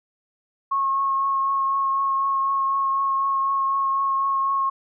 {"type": "tone with vibrato", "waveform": "sine", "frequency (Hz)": 1089, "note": "C#6", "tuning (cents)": -31, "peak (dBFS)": -19, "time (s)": [0.71, 4.7], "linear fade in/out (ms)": 10, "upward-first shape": "triangle", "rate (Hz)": 4, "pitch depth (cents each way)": 16, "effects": []}